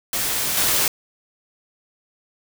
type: noise with level steps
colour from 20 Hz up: white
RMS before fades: -23 / -19 dBFS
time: 0.13-0.88 s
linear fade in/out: 2 ms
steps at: 0.57 s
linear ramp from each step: 2 ms
effects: none